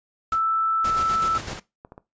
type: noise with exponential decay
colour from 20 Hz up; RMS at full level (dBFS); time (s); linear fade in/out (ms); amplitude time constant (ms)
pink; -33; 0.32-0.45; 1; 27
type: tone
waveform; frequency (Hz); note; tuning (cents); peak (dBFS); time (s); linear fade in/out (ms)
sine; 1321; E6; +3; -19; 0.32-1.38; 5
type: noise with tremolo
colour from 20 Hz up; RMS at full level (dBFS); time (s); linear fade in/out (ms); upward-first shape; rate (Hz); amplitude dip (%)
pink; -32; 0.84-1.6; 10; square; 7.9; 45
type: clicks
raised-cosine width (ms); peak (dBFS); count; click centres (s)
1; -27; 6; 1.356 / 1.497 / 1.588 / 1.849 / 1.921 / 1.979
effects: noise-tail reverb RT60 0.2 s tail -18 dB re dry + resampled to 16000 Hz